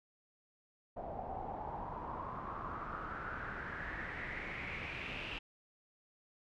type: noise with low-pass filter sweep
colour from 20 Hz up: pink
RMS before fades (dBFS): -43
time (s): 0.96-5.39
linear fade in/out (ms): 10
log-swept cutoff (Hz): 690 to 2800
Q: 5.8
effects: none

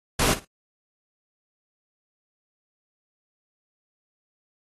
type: noise with echo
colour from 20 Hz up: pink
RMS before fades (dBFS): -22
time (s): 0.19-0.34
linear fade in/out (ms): 5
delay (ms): 55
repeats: 2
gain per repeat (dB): -15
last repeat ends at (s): 0.45
effects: AAC 32 kbps

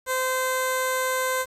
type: tone with notch filter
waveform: 10% pulse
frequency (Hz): 516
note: C5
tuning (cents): -24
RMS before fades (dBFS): -25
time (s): 0.06-1.46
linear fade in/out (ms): 50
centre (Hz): 2800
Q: 1.1
effects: resampled to 32000 Hz + 8-bit

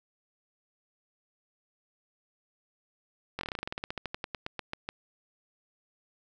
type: slowing click train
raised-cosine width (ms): 0.3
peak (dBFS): -18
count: 23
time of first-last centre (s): 3.39-4.889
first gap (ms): 21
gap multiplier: 1.1
effects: none

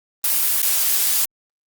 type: noise with dropouts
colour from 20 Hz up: blue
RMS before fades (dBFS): -18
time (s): 0.24-1.25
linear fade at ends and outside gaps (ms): 1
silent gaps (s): 0.619-0.628
effects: Opus 24 kbps

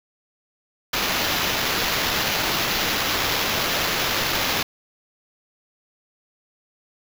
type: noise with sample-and-hold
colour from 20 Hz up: blue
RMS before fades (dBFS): -23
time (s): 0.93-4.63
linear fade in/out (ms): 5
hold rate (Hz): 8820
effects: none

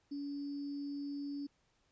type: tone with sample-and-hold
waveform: sine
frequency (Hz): 284.5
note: C#4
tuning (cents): +45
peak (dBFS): -38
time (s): 0.11-1.47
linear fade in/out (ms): 10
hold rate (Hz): 4900
effects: pink hiss -75 dBFS RMS until 1.91 s + resampled to 16000 Hz

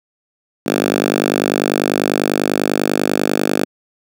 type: tone with high-pass filter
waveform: 5% pulse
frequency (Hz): 50.1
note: G1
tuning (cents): +38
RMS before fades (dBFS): -17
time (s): 0.66-3.65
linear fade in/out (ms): 5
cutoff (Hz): 250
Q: 1.4
effects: none

